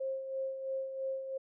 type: tone with tremolo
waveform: sine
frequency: 533 Hz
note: C5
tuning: 32 cents sharp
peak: -32 dBFS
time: 0-1.38 s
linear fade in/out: 10 ms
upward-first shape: sine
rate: 3 Hz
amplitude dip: 55%
effects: none